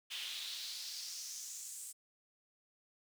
brown noise with high-pass filter sweep, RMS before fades -45 dBFS, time 0.1-1.93 s, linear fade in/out 20 ms, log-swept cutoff 3000 to 8400 Hz, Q 3.3, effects none

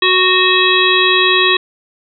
harmonic tone with a mistuned harmonic, 370 Hz, F#4, in tune, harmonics 1 / 3 / 5 / 7 / 9 / 10, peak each -16 / -16 / -16 / -16 / -16 / -16 dBFS, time 0.02-1.57 s, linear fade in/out 5 ms, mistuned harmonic 10, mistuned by +62 cents, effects none

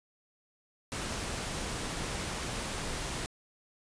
pink noise, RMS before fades -36 dBFS, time 0.92-3.26 s, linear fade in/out 0 ms, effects resampled to 22050 Hz

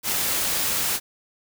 white noise, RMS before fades -24 dBFS, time 0.03-1 s, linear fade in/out 50 ms, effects none

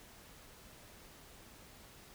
silence, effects pink hiss -57 dBFS RMS until 2.14 s

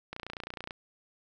click train, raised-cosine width 0.3 ms, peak -22 dBFS, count 18, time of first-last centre 0.13-0.708 s, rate 29.4 Hz, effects none

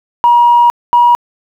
sine tone pair in turn, 955 / 959.8 Hz, A#5 / B5, +42 / -50 cents, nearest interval unison, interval 8 cents, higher second, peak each -3 dBFS, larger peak neither, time 0.24-0.7 / 0.93-1.15 s, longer first, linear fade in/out 0 ms, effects tanh soft clip ceiling 0 dBFS + 7-bit

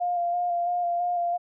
sine tone with vibrato, 701 Hz, F5, 6 cents sharp, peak -23 dBFS, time 0-1.38 s, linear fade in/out 20 ms, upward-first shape square, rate 3 Hz, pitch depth 18 cents each way, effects none

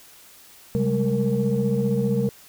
sine tone cluster, 133.7 / 194 / 209.3 / 465.7 Hz, C3 / G3 / G#3 / A#4, +38 / -18 / +14 / -2 cents, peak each -24 dBFS, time 0.75-2.29 s, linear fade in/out 0 ms, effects tanh soft clip ceiling -12 dBFS + white hiss -49 dBFS RMS until 2.48 s

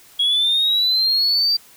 sine linear sweep, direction up, 3304 to 4699 Hz, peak -13 dBFS, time 0.19-1.57 s, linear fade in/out 10 ms, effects tanh soft clip ceiling -12 dBFS + white hiss -48 dBFS RMS until 1.76 s

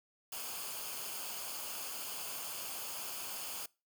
white noise with comb filter, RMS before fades -42 dBFS, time 0.32-3.66 s, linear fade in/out 5 ms, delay 0.52 ms, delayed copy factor -0.6, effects noise-tail reverb RT60 0.3 s tail -24 dB re dry

